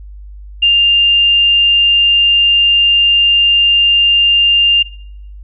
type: tone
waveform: sine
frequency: 2800 Hz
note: F7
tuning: 4 cents sharp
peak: -6 dBFS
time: 0.62-4.83 s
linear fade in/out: 10 ms
effects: noise-tail reverb RT60 0.7 s tail -21 dB re dry + added 50 Hz sine -29 dBFS peak until 5.43 s